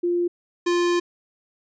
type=tone pair in turn; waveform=sine / square; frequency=349.2 / 349.2 Hz; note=F4 / F4; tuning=0 / 0 cents; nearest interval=unison; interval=0 cents; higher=neither; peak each=-19 dBFS; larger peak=neither; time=0.03-0.28 / 0.66-1 s; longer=second; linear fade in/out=10 ms; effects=resampled to 16000 Hz